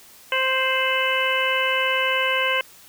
harmonic tone with a mistuned harmonic, 523.3 Hz, C5, in tune, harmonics 1 / 2 / 3 / 4 / 5 / 6, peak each -26 / -26 / -26 / -26 / -26 / -26 dBFS, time 0.32-2.61 s, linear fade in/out 2 ms, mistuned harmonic 6, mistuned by -87 cents, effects white hiss -48 dBFS RMS until 2.88 s

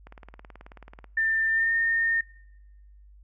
click train, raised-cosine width 0.5 ms, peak -30 dBFS, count 19, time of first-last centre 0.07-1.043 s, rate 18.5 Hz
sine tone with pitch glide, 1791 to 1827.6 Hz, A6 to A#6, +30 to -35 cents, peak -21 dBFS, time 1.17-2.21 s, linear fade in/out 5 ms, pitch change +35 cents, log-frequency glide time 1.47-1.73 s
effects noise-tail reverb RT60 1.0 s tail -24 dB re dry + added 50 Hz sine -49 dBFS peak until 3.23 s

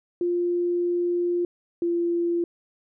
sine tone pair in turn, 350 / 343.2 Hz, F4 / F4, +4 / -30 cents, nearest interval unison, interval 34 cents, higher first, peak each -21 dBFS, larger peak neither, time 0.21-1.45 / 1.82-2.44 s, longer first, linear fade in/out 2 ms, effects none

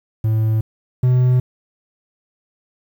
triangle tone pair in turn, 110 / 126.09 Hz, A2 / B2, 0 / +36 cents, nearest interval major second, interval 236 cents, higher second, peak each -12 / -9 dBFS, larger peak second, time 0.24-0.61 / 1.03-1.4 s, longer neither, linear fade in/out 5 ms, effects 8-bit

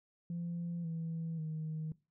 sine tone with pitch steps, 171.3 / 163.94 / 156.9 Hz, F3 / E3 / D#3, -33 / -9 / +15 cents, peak -35 dBFS, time 0.3-1.92 s, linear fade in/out 2 ms, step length 540 ms, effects noise-tail reverb RT60 0.3 s tail -21 dB re dry + tanh soft clip ceiling -33 dBFS

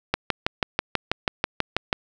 click train, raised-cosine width 0.3 ms, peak -4 dBFS, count 12, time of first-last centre 0.14-1.929 s, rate 6.15 Hz, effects none

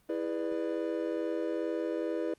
triangle chord, E dominant seventh, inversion none, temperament just, 329.6 / 412 / 494.4 / 593.3 Hz, E4 / G#4 / B4 / D5, 0 / -14 / +2 / +18 cents, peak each -32 / -36 / -34 / -36 dBFS, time 0.09-2.34 s, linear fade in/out 5 ms, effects pink hiss -68 dBFS RMS until 2.38 s + Opus 32 kbps

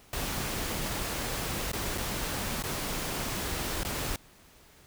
pink noise with dropouts, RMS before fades -33 dBFS, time 0.13-4.16 s, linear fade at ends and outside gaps 1 ms, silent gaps 1.717-1.732 / 1.977-1.981 / 2.625-2.637 / 3.833-3.849 s, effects pink hiss -57 dBFS RMS until 4.86 s

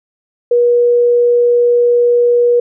sine tone, 481.2 Hz, B4, 45 cents flat, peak -7 dBFS, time 0.51-2.6 s, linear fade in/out 5 ms, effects none

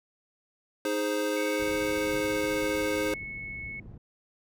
square chord, Ab major, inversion second, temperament equal, 311.1 / 415.3 / 523.3 Hz, Eb4 / Ab4 / C5, 0 / 0 / 0 cents, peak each -32 / -33 / -31 dBFS, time 0.85-3.14 s, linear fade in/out 2 ms
sine tone with pitch glide, 2217 to 2200 Hz, C#7 to C#7, 0 to -14 cents, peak -36 dBFS, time 1.36-3.8 s, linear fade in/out 5 ms, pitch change -14 cents, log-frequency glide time 2.02-2.17 s
white low-pass noise, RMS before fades -45 dBFS, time 1.59-3.98 s, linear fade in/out 5 ms, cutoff 150 Hz, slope 12 dB/octave
effects none

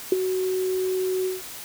sine tone with ADSR envelope, 372.6 Hz, F#4, 12 cents sharp, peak -12 dBFS, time 0.12-1.42 s, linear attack 3 ms, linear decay 19 ms, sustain -10 dB, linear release 160 ms, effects white hiss -38 dBFS RMS until 1.64 s

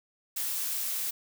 blue noise, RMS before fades -32 dBFS, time 0.36-1.11 s, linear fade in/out 10 ms, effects none

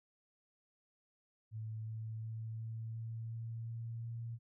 sine tone with pitch steps, 110 / 110.83 / 111.66 / 112.51 / 113.35 / 114.21 / 115.07 / 115.94 Hz, A2 / A2 / A2 / A2 / A#2 / A#2 / A#2 / A#2, 0 / +13 / +26 / +39 / -48 / -35 / -22 / -9 cents, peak -40 dBFS, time 1.51-4.39 s, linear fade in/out 50 ms, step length 360 ms, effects none

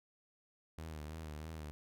sawtooth tone with vibrato, 77.78 Hz, D#2, in tune, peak -40 dBFS, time 0.78-1.71 s, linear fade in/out 0 ms, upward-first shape sine, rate 3.1 Hz, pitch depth 65 cents each way, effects none

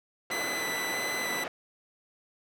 pink band-pass noise, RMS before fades -36 dBFS, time 0.3-1.48 s, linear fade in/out 2 ms, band 350 to 2300 Hz, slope 12 dB/octave
sawtooth tone with vibrato, 2000 Hz, B6, 21 cents sharp, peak -28 dBFS, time 0.31-1.44 s, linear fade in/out 5 ms, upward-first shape square, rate 1.6 Hz, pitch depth 10 cents each way
effects none

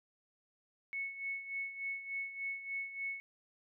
sine tone with tremolo, 2205 Hz, C#7, 10 cents flat, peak -35 dBFS, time 0.93-3.2 s, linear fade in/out 0 ms, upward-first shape sine, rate 3.4 Hz, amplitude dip 70%, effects none

